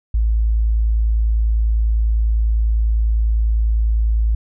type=tone; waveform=sine; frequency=55 Hz; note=A1; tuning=in tune; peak=-13 dBFS; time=0.14-4.35 s; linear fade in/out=5 ms; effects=none